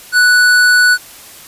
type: tone with hard clipping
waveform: triangle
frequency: 1480 Hz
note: F#6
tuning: in tune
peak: -8 dBFS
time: 0.12-0.98 s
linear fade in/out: 50 ms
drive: 17 dB
effects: white hiss -36 dBFS RMS until 1.47 s + resampled to 32000 Hz